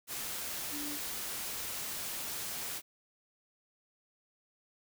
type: tone in noise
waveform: sine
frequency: 292.8 Hz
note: D4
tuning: 5 cents flat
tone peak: -41 dBFS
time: 0.7-0.99 s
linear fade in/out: 50 ms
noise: white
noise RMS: -39 dBFS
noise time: 0.07-2.82 s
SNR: -5 dB
effects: none